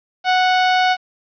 sawtooth tone, 738 Hz, F#5, 5 cents flat, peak -9 dBFS, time 0.24-0.97 s, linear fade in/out 50 ms, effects resampled to 11025 Hz + 8-bit

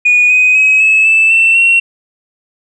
sine tone with pitch steps, 2459 / 2502 / 2546 / 2590 / 2635 / 2682 / 2728 Hz, D#7 / D#7 / D#7 / E7 / E7 / E7 / F7, -21 / +9 / +39 / -31 / -1 / +29 / -41 cents, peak -4 dBFS, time 0.05-1.8 s, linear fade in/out 10 ms, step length 250 ms, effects tanh soft clip ceiling -2 dBFS

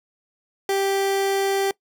30% pulse tone, 392 Hz, G4, in tune, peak -17 dBFS, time 0.69-1.71 s, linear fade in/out 2 ms, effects noise-tail reverb RT60 0.1 s tail -22 dB re dry

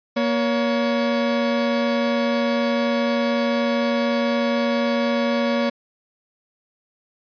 40% pulse tone pair together, 236.7 / 563 Hz, A#3 / C#5, +27 / +27 cents, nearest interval octave + minor third, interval 1500 cents, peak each -20 / -21 dBFS, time 0.16-5.7 s, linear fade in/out 10 ms, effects resampled to 11025 Hz

